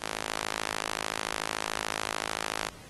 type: tone with high-pass filter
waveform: sawtooth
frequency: 53.6 Hz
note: A1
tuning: 45 cents flat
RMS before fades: -35 dBFS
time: 0.01-2.7 s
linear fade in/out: 20 ms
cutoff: 630 Hz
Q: 0.55
effects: pink hiss -50 dBFS RMS until 2.89 s + AAC 32 kbps